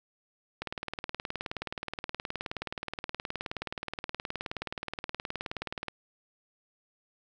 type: click train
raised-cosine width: 0.3 ms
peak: -18 dBFS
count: 101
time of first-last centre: 0.62-5.883 s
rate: 19 Hz
effects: none